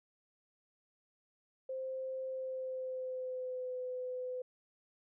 sine tone with pitch glide, 523.3 to 504.9 Hz, C5 to B4, 0 to +38 cents, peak -37 dBFS, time 1.69-4.42 s, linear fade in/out 5 ms, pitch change -62 cents, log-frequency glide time 2.27-3.77 s, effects none

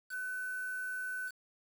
sine tone with quantisation, 1506 Hz, F#6, 30 cents sharp, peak -36 dBFS, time 0.09-1.32 s, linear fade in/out 50 ms, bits 8, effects none

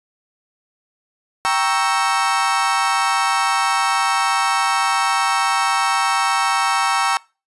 35% pulse chord, G diminished seventh, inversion none, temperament equal, 784 / 932.3 / 1108.7 / 1318.5 Hz, G5 / Bb5 / Db6 / Fb6, 0 / 0 / 0 / 0 cents, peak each -20 dBFS, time 1.45-7.17 s, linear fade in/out 0 ms, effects noise-tail reverb RT60 0.3 s tail -23 dB re dry + resampled to 24000 Hz

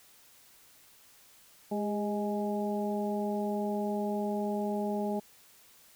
harmonic tone with a mistuned harmonic, 208 Hz, G#3, 3 cents sharp, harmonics 1 / 2 / 3 / 4, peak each -32 / -35 / -37 / -38 dBFS, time 1.71-5.2 s, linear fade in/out 10 ms, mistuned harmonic 2, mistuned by -37 cents, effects white hiss -59 dBFS RMS until 5.95 s

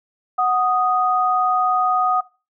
sine tone pair together, 739 / 1242.8 Hz, F#5 / D#6, -2 / -2 cents, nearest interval major sixth, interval 900 cents, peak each -18 dBFS, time 0.38-2.21 s, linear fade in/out 10 ms, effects noise-tail reverb RT60 0.3 s tail -20 dB re dry

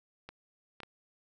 clicks, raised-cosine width 0.3 ms, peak -28 dBFS, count 3, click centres 0.29 / 0.803 / 0.833 s, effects none

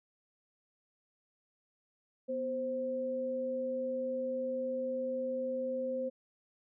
sine tone pair together, 247 / 523.3 Hz, B3 / C5, 0 / 0 cents, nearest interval octave + minor second, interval 1300 cents, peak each -40 / -33 dBFS, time 2.28-6.1 s, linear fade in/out 20 ms, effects none

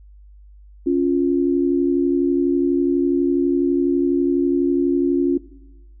sine tone pair together, 277.2 / 349.3 Hz, C#4 / F4, 0 / 0 cents, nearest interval major third, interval 400 cents, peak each -18 dBFS, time 0.86-5.38 s, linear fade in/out 10 ms, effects noise-tail reverb RT60 1.0 s tail -18 dB re dry + added 50 Hz sine -42 dBFS peak until 6 s

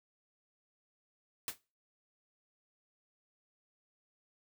white noise with exponential decay, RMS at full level -33 dBFS, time 1.48-1.58 s, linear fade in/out 1 ms, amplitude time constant 20 ms, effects noise-tail reverb RT60 0.3 s tail -20 dB re dry

